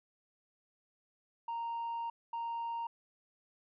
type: tone bursts at uneven times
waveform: sine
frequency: 929 Hz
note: A#5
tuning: 6 cents flat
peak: -33 dBFS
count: 2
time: 1.48-2.1 / 2.33-2.87 s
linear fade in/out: 5 ms
effects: tanh soft clip ceiling -34 dBFS